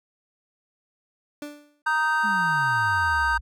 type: tone with exponential decay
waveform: 30% pulse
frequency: 293.7 Hz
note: D4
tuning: in tune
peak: -28 dBFS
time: 1.42-1.82 s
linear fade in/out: 2 ms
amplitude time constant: 86 ms
type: chord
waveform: triangle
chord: Eb major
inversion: second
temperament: just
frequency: 933.4 / 1244.5 / 1555.6 Hz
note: Bb5 / Eb6 / G6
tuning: +2 / 0 / -14 cents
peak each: -23 / -26 / -21 dBFS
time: 1.86-3.38 s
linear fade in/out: 10 ms
type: exponential sweep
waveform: sine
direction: down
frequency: 218.3 to 56 Hz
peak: -31 dBFS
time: 2.23-3.41 s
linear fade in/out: 20 ms
effects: none